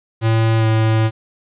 square tone with pitch glide, 112.5 to 110.82 Hz, A2 to A2, +39 to +13 cents, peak -13 dBFS, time 0.21-1.11 s, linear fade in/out 50 ms, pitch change -26 cents, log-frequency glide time 0.58-0.65 s, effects resampled to 8000 Hz + 8-bit

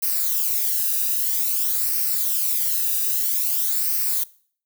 violet noise with flanger, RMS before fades -22 dBFS, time 0.02-4.24 s, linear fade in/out 10 ms, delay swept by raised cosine 0.28 to 0.93 ms, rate 0.51 Hz, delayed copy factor -0.65, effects noise-tail reverb RT60 0.5 s tail -21 dB re dry

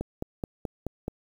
click train, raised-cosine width 2 ms, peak -17 dBFS, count 6, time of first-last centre 0.01-1.081 s, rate 4.67 Hz, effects 8-bit

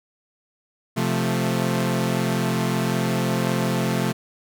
sawtooth chord, F major, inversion second, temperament equal, 130.81 / 174.61 / 220 Hz, C3 / F3 / A3, 0 / 0 / 0 cents, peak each -21 dBFS, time 0.96-4.13 s, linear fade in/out 20 ms, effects none

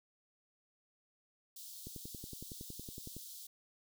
white high-pass noise, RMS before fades -50 dBFS, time 1.56-3.47 s, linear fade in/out 5 ms, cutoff 3400 Hz, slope 48 dB/octave
click train, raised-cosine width 3 ms, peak -34 dBFS, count 15, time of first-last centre 1.87-3.166 s, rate 10.8 Hz
effects none

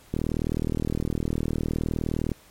click train, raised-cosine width 3 ms, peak -13 dBFS, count 87, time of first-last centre 0.14-2.317 s, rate 39.5 Hz, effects pink hiss -54 dBFS RMS until 2.5 s + MP3 64 kbps

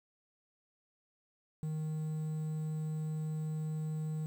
triangle tone with quantisation, 155.56 Hz, D#3, in tune, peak -32 dBFS, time 1.63-4.26 s, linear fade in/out 0 ms, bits 10, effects none

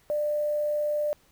sine tone with quantisation, 595 Hz, D5, 22 cents sharp, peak -24 dBFS, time 0.1-1.13 s, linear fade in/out 0 ms, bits 8, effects pink hiss -62 dBFS RMS until 1.31 s

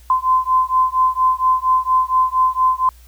sine beating tone pair, 1028 / 1032.3 Hz, C6 / C6, -31 / -24 cents, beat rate 4.3 Hz, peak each -16 dBFS, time 0.1-2.89 s, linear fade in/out 2 ms, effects added 60 Hz sine -42 dBFS peak until 3.07 s + white hiss -52 dBFS RMS until 3.07 s

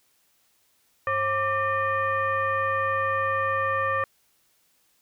sine tone with frequency modulation, 1174.7 Hz, D6, in tune, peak -22 dBFS, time 1.07-4.04 s, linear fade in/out 2 ms, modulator 637 Hz, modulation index 1.1, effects white hiss -66 dBFS RMS until 5.01 s

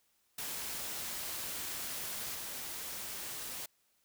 white noise with level steps, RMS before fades -40 / -42 dBFS, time 0.38-3.66 s, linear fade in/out 5 ms, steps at 2.34 s, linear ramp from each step 10 ms, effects white hiss -74 dBFS RMS until 4.04 s

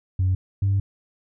sine tone pair in turn, 93 / 98.45 Hz, F#2 / G2, +9 / +8 cents, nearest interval minor second, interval 99 cents, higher second, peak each -16 dBFS, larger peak neither, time 0.19-0.35 / 0.62-0.8 s, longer second, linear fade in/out 5 ms, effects tanh soft clip ceiling -15 dBFS

